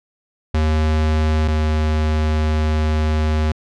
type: tone pair in turn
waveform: square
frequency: 77.78 / 77.38 Hz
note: D#2 / D#2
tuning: 0 / -9 cents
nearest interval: unison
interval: 9 cents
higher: first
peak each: -15 / -16 dBFS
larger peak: first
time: 0.54-1.48 / 1.48-3.52 s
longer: second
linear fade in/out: 5 ms
effects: low-pass 5000 Hz 12 dB/octave